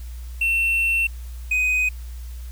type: tone pair in turn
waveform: triangle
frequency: 2700 / 2503 Hz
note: E7 / D#7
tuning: +41 / +10 cents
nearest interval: minor second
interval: 131 cents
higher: first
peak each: -16 dBFS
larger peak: neither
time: 0.41-1.07 / 1.51-1.89 s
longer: first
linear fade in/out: 5 ms
effects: added 60 Hz sine -31 dBFS peak until 2.51 s + white hiss -50 dBFS RMS until 2.51 s